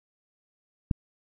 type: click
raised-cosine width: 5 ms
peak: -11 dBFS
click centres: 0.912 s
effects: none